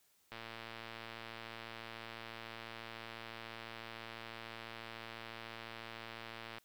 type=click train; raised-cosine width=0.3 ms; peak=-30 dBFS; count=715; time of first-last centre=0.32-6.583 s; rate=114 Hz; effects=white hiss -72 dBFS RMS until 6.64 s